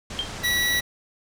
pink low-pass noise, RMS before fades -35 dBFS, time 0.1-0.81 s, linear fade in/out 5 ms, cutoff 8100 Hz, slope 24 dB/octave
sine tone with exponential decay, 3176 Hz, G7, 22 cents sharp, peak -20 dBFS, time 0.19-0.33 s, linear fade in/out 0 ms, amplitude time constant 29 ms
25% pulse tone, 1942 Hz, B6, 30 cents flat, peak -17 dBFS, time 0.43-0.81 s, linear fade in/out 20 ms
effects none

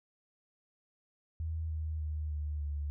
sine tone with pitch steps, 80.3 / 78.38 / 76.5 / 74.66 / 72.87 Hz, E2 / D#2 / D#2 / D2 / D2, -45 / +13 / -29 / +29 / -13 cents, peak -33 dBFS, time 1.4-2.9 s, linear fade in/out 0 ms, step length 300 ms, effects none

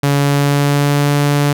sawtooth tone with pitch glide, 141.8 to 144.36 Hz, C#3 to D3, +40 to -29 cents, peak -7 dBFS, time 0.03-1.53 s, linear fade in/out 5 ms, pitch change +31 cents, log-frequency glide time 0.14-1.14 s, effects none

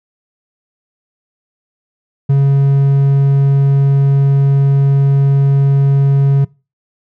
triangle tone, 138.59 Hz, C#3, in tune, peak -5 dBFS, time 2.29-6.45 s, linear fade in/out 10 ms, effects noise-tail reverb RT60 0.3 s tail -23 dB re dry

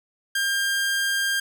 sawtooth tone, 1601 Hz, G6, 36 cents sharp, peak -18 dBFS, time 0.35-1.4 s, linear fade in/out 5 ms, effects none

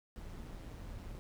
brown noise with amplitude modulation, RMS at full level -44 dBFS, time 0.16-1.19 s, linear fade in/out 0 ms, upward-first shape sine, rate 173 Hz, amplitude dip 50%, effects none

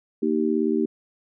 sine chord, Eb major, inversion second, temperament just, 233.3 / 311.1 / 388.9 Hz, Bb3 / Eb4 / G4, +2 / 0 / -14 cents, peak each -24 dBFS, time 0.22-0.86 s, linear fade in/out 10 ms, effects none

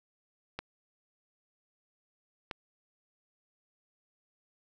clicks, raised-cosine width 0.3 ms, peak -20 dBFS, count 2, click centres 0.59 / 2.512 s, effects none

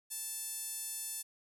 5% pulse tone with band-pass filter, 880 Hz, A5, in tune, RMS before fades -41 dBFS, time 0.1-1.23 s, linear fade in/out 20 ms, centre 11000 Hz, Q 1.6, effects none

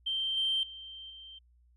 sine tone with level steps, 3136 Hz, G7, in tune, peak -29 / -26 / -43 / -46 dBFS, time 0.06-1.39 s, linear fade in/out 10 ms, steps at 0.37 / 0.63 / 1.1 s, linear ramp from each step 2 ms, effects tanh soft clip ceiling -22 dBFS + added 60 Hz sine -61 dBFS peak until 1.76 s

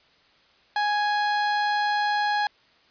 30% pulse tone, 831 Hz, G#5, 1 cent sharp, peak -19 dBFS, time 0.76-2.47 s, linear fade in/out 2 ms, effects white hiss -59 dBFS RMS until 2.9 s + resampled to 11025 Hz

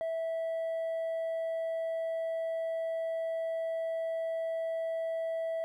triangle tone with hard clipping, 655 Hz, E5, 11 cents flat, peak -30 dBFS, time 0.01-5.64 s, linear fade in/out 0 ms, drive 1 dB, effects none

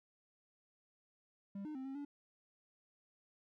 triangle tone with pitch steps, 198.5 / 304.7 / 262.9 / 269.1 / 286.8 Hz, G3 / D#4 / C4 / C4 / D4, +22 / -36 / +8 / +49 / -41 cents, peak -40 dBFS, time 1.55-2.05 s, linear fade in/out 5 ms, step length 100 ms, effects none

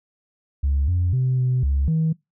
sine tone with pitch steps, 69.9 / 88.8 / 128.7 / 127.1 / 69.2 / 160 Hz, C#2 / F2 / C3 / C3 / C#2 / D#3, +15 / +29 / -28 / -50 / -2 / +49 cents, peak -16 dBFS, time 0.63-2.13 s, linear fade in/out 10 ms, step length 250 ms, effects noise-tail reverb RT60 0.2 s tail -24 dB re dry + tanh soft clip ceiling -14 dBFS

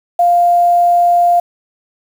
sine tone with quantisation, 698.5 Hz, F5, in tune, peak -7 dBFS, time 0.19-1.4 s, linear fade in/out 5 ms, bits 6, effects none

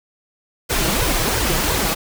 pink noise with flanger, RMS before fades -19 dBFS, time 0.69-1.95 s, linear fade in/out 20 ms, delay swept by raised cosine 1.9 to 6.3 ms, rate 2.9 Hz, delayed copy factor +0.7, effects none

